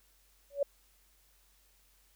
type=tone with exponential growth; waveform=sine; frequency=565 Hz; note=C#5; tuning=33 cents sharp; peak=-23 dBFS; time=0.5-0.63 s; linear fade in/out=5 ms; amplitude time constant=28 ms; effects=added 47 Hz sine -68 dBFS peak until 2.15 s + white hiss -68 dBFS RMS until 2.15 s